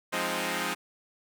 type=chord; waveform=5% pulse; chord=F minor seventh; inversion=none; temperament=equal; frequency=174.61 / 207.7 / 261.6 / 311.1 Hz; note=F3 / Ab3 / C4 / Eb4; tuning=0 / 0 / 0 / 0 cents; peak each=-23 dBFS; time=0.12-0.75 s; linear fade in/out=20 ms; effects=none